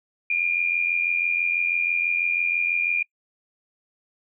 sine tone with amplitude modulation, 2415 Hz, D7, 48 cents sharp, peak -17 dBFS, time 0.3-3.03 s, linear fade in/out 5 ms, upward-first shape sine, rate 86.1 Hz, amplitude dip 65%, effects noise-tail reverb RT60 0.1 s tail -26 dB re dry

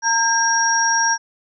sine tone cluster, 916 / 1608 / 5630 Hz, A#5 / G6 / F8, -31 / +44 / +13 cents, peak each -19 dBFS, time 0.02-1.18 s, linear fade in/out 50 ms, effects none

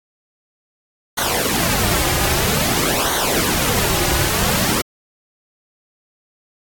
pink noise with flanger, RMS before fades -18 dBFS, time 1.17-4.82 s, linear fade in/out 10 ms, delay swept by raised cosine 0.39 to 4.49 ms, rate 0.51 Hz, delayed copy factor -0.7, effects AAC 64 kbps

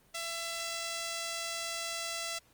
5% pulse tone, 670 Hz, E5, 28 cents sharp, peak -24 dBFS, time 0.14-2.39 s, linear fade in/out 10 ms, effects pink hiss -65 dBFS RMS until 2.53 s + Opus 24 kbps

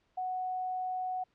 sine tone, 740 Hz, F#5, in tune, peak -32 dBFS, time 0.17-1.24 s, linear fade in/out 10 ms, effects pink hiss -73 dBFS RMS until 1.34 s + low-pass 4000 Hz 12 dB/octave

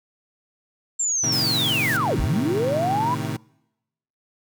sine linear two-way sweep, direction down then up, 7459 to 33.86 to 1015 Hz, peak -20 dBFS, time 0.99-3.15 s, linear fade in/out 10 ms, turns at 2.2 s
25% pulse chord, A diminished, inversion none, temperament equal, 110 / 130.81 / 155.56 Hz, A2 / C3 / Eb3, 0 / 0 / 0 cents, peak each -26 dBFS, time 1.23-3.37 s, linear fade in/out 10 ms
white noise, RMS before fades -32 dBFS, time 1.32-1.97 s, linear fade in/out 5 ms
effects noise-tail reverb RT60 0.9 s tail -25 dB re dry

